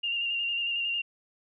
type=tone with vibrato; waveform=sine; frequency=2794 Hz; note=F7; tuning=in tune; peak=-27 dBFS; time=0.03-1.02 s; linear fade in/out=10 ms; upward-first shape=square; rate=11 Hz; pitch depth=22 cents each way; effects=none